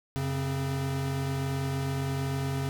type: tone cluster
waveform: square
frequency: 90.7 / 137.4 / 263.4 Hz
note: F#2 / C#3 / C4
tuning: -34 / -15 / +12 cents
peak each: -38 / -30 / -38 dBFS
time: 0.16-2.69 s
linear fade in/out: 0 ms
effects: none